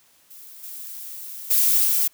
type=noise with level steps; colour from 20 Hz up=violet; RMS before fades=-43 / -36 / -18 / -20 dBFS; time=0.3-2.08 s; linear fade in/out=10 ms; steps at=0.63 / 1.5 / 1.84 s; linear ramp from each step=10 ms; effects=white hiss -58 dBFS RMS until 2.13 s + high-pass 60 Hz 12 dB/octave